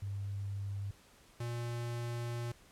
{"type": "tone pair in turn", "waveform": ["sine", "square"], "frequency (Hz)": [99.6, 118.87], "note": ["G2", "A#2"], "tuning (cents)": [28, 34], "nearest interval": "minor third", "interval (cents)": 306, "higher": "second", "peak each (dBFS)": [-36, -37], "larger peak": "first", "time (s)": [[0.02, 0.91], [1.4, 2.52]], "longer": "second", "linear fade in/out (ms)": 5, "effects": ["pink hiss -62 dBFS RMS until 2.71 s", "low-pass 12000 Hz 12 dB/octave"]}